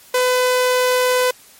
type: tone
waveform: sawtooth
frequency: 503 Hz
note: B4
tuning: 32 cents sharp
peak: -10 dBFS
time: 0.14-1.31 s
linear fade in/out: 5 ms
effects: white hiss -46 dBFS RMS until 1.59 s + MP3 64 kbps